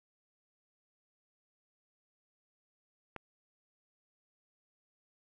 click, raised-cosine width 0.5 ms, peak -26 dBFS, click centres 3.163 s, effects none

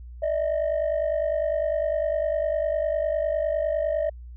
sine tone pair together, 591.1 / 641 Hz, D5 / E5, +11 / -49 cents, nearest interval minor second, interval 140 cents, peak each -23 dBFS, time 0.22-4.1 s, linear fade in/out 10 ms, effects tanh soft clip ceiling -19 dBFS + added 60 Hz sine -38 dBFS peak until 4.36 s

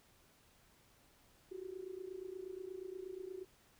sine tone with amplitude modulation, 373.7 Hz, F#4, 17 cents sharp, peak -40 dBFS, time 1.51-3.45 s, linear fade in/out 10 ms, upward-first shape sine, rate 28.4 Hz, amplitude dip 85%, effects pink hiss -68 dBFS RMS until 3.79 s

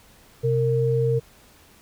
sine tone pair together, 128.45 / 460 Hz, C3 / A#4, -32 / -23 cents, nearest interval octave + minor seventh, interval 2209 cents, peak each -21 dBFS, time 0.43-1.2 s, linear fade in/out 20 ms, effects pink hiss -53 dBFS RMS until 1.81 s

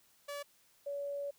sawtooth / sine tone pair in turn, 574 / 567.4 Hz, D5 / C#5, -40 / +40 cents, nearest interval unison, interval 20 cents, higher first, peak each -36 / -36 dBFS, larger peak neither, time 0.28-0.43 / 0.86-1.31 s, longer second, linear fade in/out 10 ms, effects white hiss -68 dBFS RMS until 1.38 s

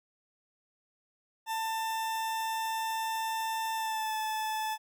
40% pulse tone with pitch glide, 892 to 869.6 Hz, A5 to A5, +23 to -21 cents, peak -30 dBFS, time 1.46-4.78 s, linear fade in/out 50 ms, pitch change -44 cents, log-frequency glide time 3.74-4.14 s, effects none

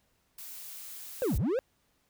blue noise, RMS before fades -44 dBFS, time 0.38-1.38 s, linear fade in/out 5 ms
triangle linear two-way sweep, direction down then up, 554.4 to 36.71 to 554.4 Hz, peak -24 dBFS, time 1.22-1.59 s, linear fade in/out 0 ms, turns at 1.37 s
effects pink hiss -72 dBFS RMS until 2.09 s

